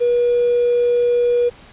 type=tone with hard clipping; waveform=triangle; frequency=482.7 Hz; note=B4; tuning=40 cents flat; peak=-13 dBFS; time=0-1.5 s; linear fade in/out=20 ms; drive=3 dB; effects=pink hiss -44 dBFS RMS until 1.72 s + resampled to 8000 Hz